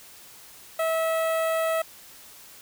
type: tone with notch filter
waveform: sawtooth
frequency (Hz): 649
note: E5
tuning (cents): -27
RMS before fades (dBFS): -25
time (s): 0.79-1.82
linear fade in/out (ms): 5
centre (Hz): 5300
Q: 0.52
effects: white hiss -48 dBFS RMS until 2.61 s